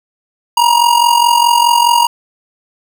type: tone with amplitude modulation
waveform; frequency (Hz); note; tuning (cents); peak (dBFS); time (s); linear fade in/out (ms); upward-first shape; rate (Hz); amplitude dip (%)
square; 948; A#5; +29; -5; 0.57-2.07; 5; sine; 44.8; 70
effects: none